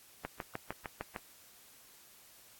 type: click train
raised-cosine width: 0.5 ms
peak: -22 dBFS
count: 7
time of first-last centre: 0.25-1.162 s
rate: 6.58 Hz
effects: white hiss -59 dBFS RMS until 2.59 s + AAC 64 kbps